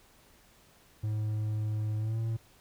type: tone with pitch glide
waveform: triangle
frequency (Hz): 107.3 to 112.96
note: A2 to A2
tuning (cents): -43 to +46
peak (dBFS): -27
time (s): 1.03-2.37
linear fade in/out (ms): 10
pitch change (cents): +89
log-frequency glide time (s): 1.98-2.19
effects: pink hiss -61 dBFS RMS until 2.6 s